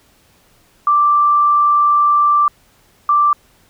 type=tone bursts at uneven times; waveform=sine; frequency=1174.7 Hz; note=D6; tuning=in tune; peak=-9 dBFS; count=2; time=0.87-2.48 / 3.09-3.33 s; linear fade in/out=2 ms; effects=pink hiss -53 dBFS RMS until 3.69 s